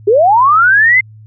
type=linear sweep; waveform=sine; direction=up; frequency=380 to 2100 Hz; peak=-5 dBFS; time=0.07-1.01 s; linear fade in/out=10 ms; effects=added 108 Hz sine -34 dBFS peak until 1.26 s